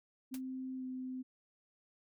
sine tone with pitch glide, 260 to 257 Hz, C4 to C4, -11 to -31 cents, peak -39 dBFS, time 0.31-1.23 s, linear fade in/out 20 ms, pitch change -20 cents, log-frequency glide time 0.76-0.84 s
white noise with exponential decay, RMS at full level -43 dBFS, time 0.34-0.41 s, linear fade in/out 2 ms, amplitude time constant 15 ms
effects none

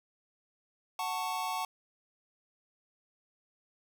square chord, F# minor, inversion none, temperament just, 740 / 888 / 1110 Hz, F#5 / A5 / C#6, 0 / +16 / +2 cents, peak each -38 / -37 / -38 dBFS, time 0.99-1.65 s, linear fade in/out 2 ms, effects none

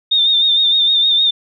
sine tone with vibrato, 3643 Hz, A#7, 41 cents flat, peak -10 dBFS, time 0.11-1.31 s, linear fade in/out 10 ms, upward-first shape sine, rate 6.5 Hz, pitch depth 48 cents each way, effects none

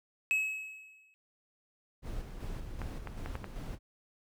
triangle tone with exponential decay, 2572 Hz, E7, 43 cents flat, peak -23 dBFS, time 0.31-1.14 s, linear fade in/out 0 ms, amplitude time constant 180 ms
brown noise with tremolo, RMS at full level -39 dBFS, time 2.02-3.79 s, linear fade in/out 50 ms, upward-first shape square, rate 2.6 Hz, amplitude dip 40%
clicks, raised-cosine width 0.5 ms, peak -25 dBFS, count 5, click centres 2.817 / 3.073 / 3.26 / 3.354 / 3.443 s
effects none

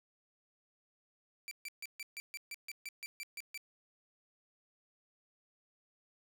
sawtooth tone bursts, 2334 Hz, D7, 11 cents flat, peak -38 dBFS, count 13, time 1.48-3.576 s, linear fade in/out 0 ms, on 32 ms, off 140 ms, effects none

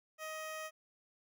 15% pulse tone, 628 Hz, D#5, 16 cents sharp, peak -35 dBFS, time 0.18-0.71 s, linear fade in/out 50 ms, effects none

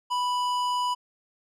sine tone with tanh clipping, 988 Hz, B5, in tune, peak -26 dBFS, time 0.1-0.95 s, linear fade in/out 20 ms, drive 15 dB, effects none

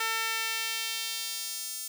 sawtooth tone with high-pass filter sweep, 450 Hz, A4, 39 cents sharp, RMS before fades -33 dBFS, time 0-1.88 s, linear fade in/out 5 ms, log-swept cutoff 1400 to 7000 Hz, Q 1.1, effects none

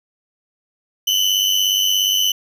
35% pulse tone pair together, 2960 / 3057 Hz, F#7 / G7, 0 / -44 cents, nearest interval minor second, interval 56 cents, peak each -16 dBFS, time 1.07-2.32 s, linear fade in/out 5 ms, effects none

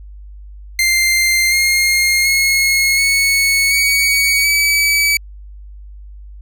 sawtooth tone with pitch steps, 2093 / 2131 / 2169 / 2209 / 2248 / 2289 Hz, C7 / C7 / C#7 / C#7 / C#7 / D7, 0 / +31 / -38 / -7 / +24 / -45 cents, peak -8 dBFS, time 0.79-5.17 s, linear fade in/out 2 ms, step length 730 ms, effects added 50 Hz sine -32 dBFS peak until 6.41 s

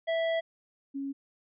square / sine tone pair in turn, 658 / 275.8 Hz, E5 / C#4, -3 / -9 cents, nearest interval octave + minor third, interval 1506 cents, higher first, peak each -27 / -32 dBFS, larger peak first, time 0.07-0.41 / 0.94-1.13 s, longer first, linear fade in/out 20 ms, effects resampled to 8000 Hz

